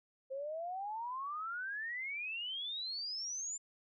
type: exponential sweep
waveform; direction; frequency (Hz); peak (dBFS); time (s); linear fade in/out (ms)
sine; up; 522 to 7270; -38; 0.3-3.58; 20
effects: none

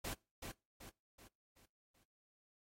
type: noise with echo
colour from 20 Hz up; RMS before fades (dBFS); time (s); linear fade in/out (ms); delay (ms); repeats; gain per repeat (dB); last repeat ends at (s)
pink; -43; 0.04-0.14; 10; 380; 5; -6; 2.04
effects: noise-tail reverb RT60 0.3 s tail -25 dB re dry + AAC 48 kbps

